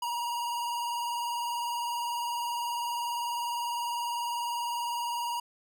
square tone with vibrato, 950 Hz, A#5, 33 cents sharp, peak -31 dBFS, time 0.02-5.4 s, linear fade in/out 5 ms, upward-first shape sine, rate 20 Hz, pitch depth 44 cents each way, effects none

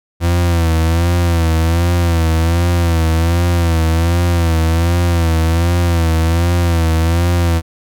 40% pulse tone with vibrato, 84 Hz, E2, 33 cents sharp, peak -10 dBFS, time 0.2-7.62 s, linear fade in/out 50 ms, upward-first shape sine, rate 1.3 Hz, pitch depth 65 cents each way, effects none

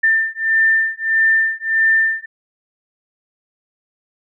sine beating tone pair, 1790 / 1791.6 Hz, A6 / A6, +29 / +31 cents, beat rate 1.6 Hz, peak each -16 dBFS, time 0.03-2.26 s, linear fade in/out 10 ms, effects none

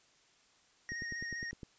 square tone with vibrato, 1864.7 Hz, A#6, in tune, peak -39 dBFS, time 0.89-1.51 s, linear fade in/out 0 ms, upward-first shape square, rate 15 Hz, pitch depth 14 cents each way
click train, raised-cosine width 3 ms, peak -32 dBFS, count 8, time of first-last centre 0.92-1.632 s, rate 9.83 Hz
effects white hiss -67 dBFS RMS until 1.78 s + resampled to 16000 Hz

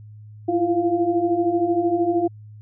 sine tone cluster, 333.1 / 346.1 / 697 Hz, E4 / F4 / F5, +18 / -16 / -4 cents, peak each -23 / -20 / -24 dBFS, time 0.48-2.28 s, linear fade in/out 10 ms, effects added 106 Hz sine -39 dBFS peak until 2.61 s

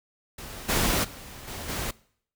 pink noise with level steps, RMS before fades -40 / -24 / -43 / -37 / -31 dBFS, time 0.38-1.91 s, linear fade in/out 5 ms, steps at 0.68 / 1.03 / 1.47 / 1.68 s, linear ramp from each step 20 ms, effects noise-tail reverb RT60 0.6 s tail -22 dB re dry

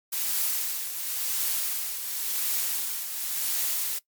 blue noise with tremolo, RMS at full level -26 dBFS, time 0.12-3.99 s, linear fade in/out 10 ms, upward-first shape triangle, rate 0.93 Hz, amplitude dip 60%, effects noise-tail reverb RT60 0.1 s tail -19 dB re dry + MP3 96 kbps

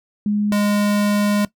sine / square tone pair in turn, 207.7 / 206 Hz, G#3 / G#3, 0 / -14 cents, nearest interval unison, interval 14 cents, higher first, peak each -16 dBFS, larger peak neither, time 0.26-0.52 / 0.52-1.45 s, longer second, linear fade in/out 2 ms, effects noise-tail reverb RT60 0.1 s tail -18 dB re dry

